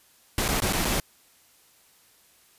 pink noise with dropouts, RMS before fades -25 dBFS, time 0.38-1 s, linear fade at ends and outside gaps 1 ms, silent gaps 0.48-0.487 / 0.603-0.62 / 0.726-0.732 / 0.848-0.852 s, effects white hiss -59 dBFS RMS until 2.58 s + resampled to 32000 Hz

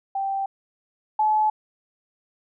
sine tone pair in turn, 782 / 858.4 Hz, G5 / A5, -4 / -43 cents, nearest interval major second, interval 161 cents, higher second, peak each -23 / -17 dBFS, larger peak second, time 0.15-0.46 / 1.19-1.5 s, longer neither, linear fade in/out 5 ms, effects none

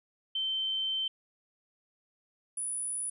sine tone pair in turn, 3099 / 9839 Hz, G7 / D#9, -21 / -20 cents, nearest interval octave + minor sixth, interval 2001 cents, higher second, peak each -29 / -32 dBFS, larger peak first, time 0.35-1.08 / 2.57-3.1 s, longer first, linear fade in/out 5 ms, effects none

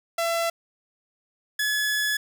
sawtooth tone pair in turn, 672 / 1704.1 Hz, E5 / G#6, +33 / +44 cents, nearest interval octave + major third, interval 1611 cents, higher second, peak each -19 dBFS, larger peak neither, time 0.18-0.5 / 1.59-2.17 s, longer second, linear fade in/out 5 ms, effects none

